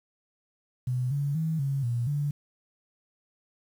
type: tone with pitch steps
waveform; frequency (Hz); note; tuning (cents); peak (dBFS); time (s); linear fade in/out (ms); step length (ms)
sine; 125.8 / 142.3 / 160.2 / 138 / 119.4 / 145; B2 / C#3 / E3 / C#3 / A#2 / D3; +32 / +46 / -49 / -7 / +42 / -22; -25; 0.87-2.31; 5; 240
effects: 9-bit